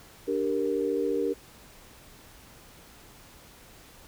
sine chord, G minor, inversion second, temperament equal, 293.7 / 392 / 466.2 Hz, D4 / G4 / Bb4, 0 / 0 / 0 cents, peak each -31 / -29 / -28 dBFS, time 0.27-1.34 s, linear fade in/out 20 ms, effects pink hiss -52 dBFS RMS until 4.07 s

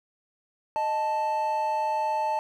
triangle tone pair together, 619 / 878.2 Hz, D#5 / A5, -9 / -4 cents, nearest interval tritone, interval 605 cents, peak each -29 / -23 dBFS, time 0.76-2.39 s, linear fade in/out 0 ms, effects none

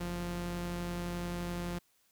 sawtooth tone pair together, 46.56 / 174.61 Hz, F#1 / F3, +12 / 0 cents, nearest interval octave + major seventh, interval 2288 cents, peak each -38 / -32 dBFS, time 0-1.79 s, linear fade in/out 10 ms, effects white hiss -71 dBFS RMS until 2.11 s

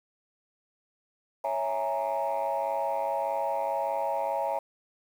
sine chord, A# half-diminished seventh, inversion first, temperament equal, 554.4 / 659.3 / 830.6 / 932.3 Hz, C#5 / E5 / G#5 / A#5, 0 / 0 / 0 / 0 cents, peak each -31 dBFS, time 1.44-4.59 s, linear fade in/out 5 ms, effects tanh soft clip ceiling -21 dBFS + 9-bit

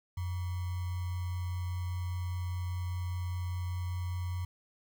sine tone with sample-and-hold, 89.5 Hz, F2, 43 cents sharp, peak -32 dBFS, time 0.17-4.45 s, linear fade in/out 5 ms, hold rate 1050 Hz, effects none

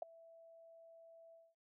sine tone with ADSR envelope, 661 Hz, E5, 5 cents sharp, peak -34 dBFS, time 0.02-1.55 s, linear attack 4 ms, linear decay 8 ms, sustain -24 dB, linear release 220 ms, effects none

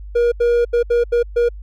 triangle tone bursts at uneven times, 475.8 Hz, A#4, 35 cents sharp, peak -10 dBFS, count 6, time 0.15-0.32 / 0.4-0.65 / 0.73-0.83 / 0.9-1.04 / 1.12-1.23 / 1.36-1.49 s, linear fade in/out 10 ms, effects added 50 Hz sine -30 dBFS peak until 1.62 s

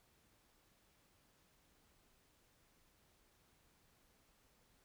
silence, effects pink hiss -73 dBFS RMS until 4.84 s

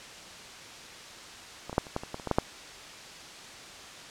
clicks, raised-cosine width 1 ms, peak -23 / -22 / -8 / -30 / -15 / -24 / -20 / -28 / -18 / -10 / -7 dBFS, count 11, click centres 1.696 / 1.729 / 1.781 / 1.868 / 1.964 / 2.035 / 2.144 / 2.198 / 2.273 / 2.313 / 2.385 s, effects white hiss -45 dBFS RMS until 4.1 s + low-pass 6000 Hz 12 dB/octave

